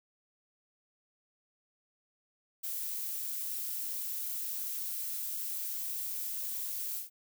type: noise with ADSR envelope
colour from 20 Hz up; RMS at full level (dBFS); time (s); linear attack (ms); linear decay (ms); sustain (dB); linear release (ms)
violet; -35; 2.63-7.1; 15; 4; -2; 130
effects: none